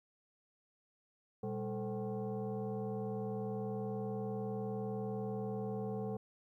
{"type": "tone with frequency modulation", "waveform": "sine", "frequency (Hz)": 119.9, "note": "A#2", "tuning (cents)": 49, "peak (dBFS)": -36, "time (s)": [1.43, 6.17], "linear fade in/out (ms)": 5, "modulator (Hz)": 320, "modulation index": 1.6, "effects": ["13-bit"]}